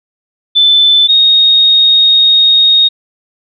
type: tone pair in turn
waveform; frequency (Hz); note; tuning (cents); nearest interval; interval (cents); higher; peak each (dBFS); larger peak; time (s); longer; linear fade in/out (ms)
sine; 3520 / 3729; A7 / A#7; 0 / 0; minor second; 100; second; -4; neither; 0.55-1.08 / 1.08-2.89; second; 20
effects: none